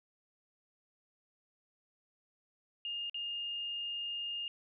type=tone with dropouts; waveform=sine; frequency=2828 Hz; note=F7; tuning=21 cents sharp; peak=-36 dBFS; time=2.85-4.48 s; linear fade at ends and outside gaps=1 ms; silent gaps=3.097-3.144 s; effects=none